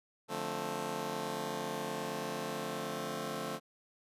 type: chord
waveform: 10% pulse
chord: D minor seventh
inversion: none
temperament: just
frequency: 146.83 / 176.2 / 220.2 / 264.3 Hz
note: D3 / F3 / A3 / C4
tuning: 0 / +16 / +2 / +18 cents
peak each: -35 / -35 / -32 / -36 dBFS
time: 0.28-3.6 s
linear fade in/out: 50 ms
effects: resampled to 32000 Hz